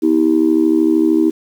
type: tone with amplitude modulation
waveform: sine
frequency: 320.5 Hz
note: E4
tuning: 49 cents flat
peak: -5 dBFS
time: 0.02-1.31 s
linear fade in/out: 20 ms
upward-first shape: sine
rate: 73.1 Hz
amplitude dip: 95%
effects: tanh soft clip ceiling -2 dBFS + 7-bit